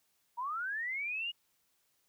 sine linear sweep, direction up, 924 to 2900 Hz, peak -34 dBFS, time 0.37-1.32 s, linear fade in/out 20 ms, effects white hiss -75 dBFS RMS until 2.08 s

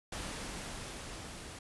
pink noise with level ramp, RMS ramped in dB -40 to -47 dBFS, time 0.12-1.59 s, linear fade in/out 5 ms, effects resampled to 24000 Hz

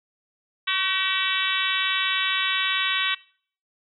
harmonic tone with a mistuned harmonic, 381.1 Hz, G4, 49 cents flat, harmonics 3 / 4 / 5 / 6 / 7 / 8 / 9 / 10, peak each -30 / -30 / -30 / -30 / -30 / -30 / -30 / -30 dBFS, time 0.67-3.15 s, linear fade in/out 10 ms, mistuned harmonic 3, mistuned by -27 cents, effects noise-tail reverb RT60 0.5 s tail -21 dB re dry

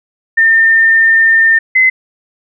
sine tone pair in turn, 1808 / 2046 Hz, A6 / C7, +47 / -39 cents, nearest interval major second, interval 214 cents, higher second, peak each -5 dBFS, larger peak neither, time 0.37-1.59 / 1.75-1.9 s, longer first, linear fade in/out 10 ms, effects none

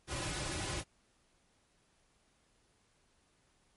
pink noise with comb filter, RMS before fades -38 dBFS, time 0.07-0.84 s, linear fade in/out 50 ms, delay 4.4 ms, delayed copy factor -0.85, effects pink hiss -72 dBFS RMS until 3.76 s + MP3 48 kbps

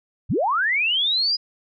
sine linear sweep, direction up, 55 to 4978 Hz, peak -18 dBFS, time 0.29-1.37 s, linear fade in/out 20 ms, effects none

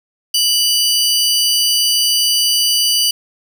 sawtooth tone pair together, 2960 / 4693 Hz, F#7 / D8, 0 / -2 cents, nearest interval minor sixth, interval 798 cents, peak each -12 dBFS, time 0.34-3.11 s, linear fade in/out 5 ms, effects none

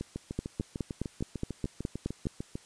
two click trains, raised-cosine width 3 ms, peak -18 / -22 dBFS, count 10 / 18, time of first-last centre 0.39-2.269 / 0.01-2.555 s, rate 4.79 / 6.68 Hz, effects white hiss -57 dBFS RMS until 2.65 s + resampled to 22050 Hz

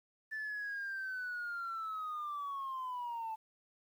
sine linear sweep, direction down, 1760 to 873 Hz, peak -36 dBFS, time 0.31-3.36 s, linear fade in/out 20 ms, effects tanh soft clip ceiling -35 dBFS + 11-bit

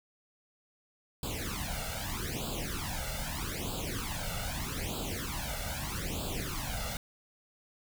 pink noise with flanger, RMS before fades -36 dBFS, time 1.23-6.97 s, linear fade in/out 2 ms, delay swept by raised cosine 0.25 to 1.45 ms, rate 0.8 Hz, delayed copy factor +0.95, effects none

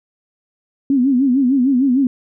sine tone with vibrato, 261.6 Hz, C4, in tune, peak -11 dBFS, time 0.9-2.07 s, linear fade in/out 2 ms, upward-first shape sine, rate 6.6 Hz, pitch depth 130 cents each way, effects none

